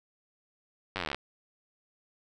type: slowing click train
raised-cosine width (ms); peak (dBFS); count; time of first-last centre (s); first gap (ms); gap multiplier
0.3; -16; 16; 0.96-1.146; 10; 1.03
effects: none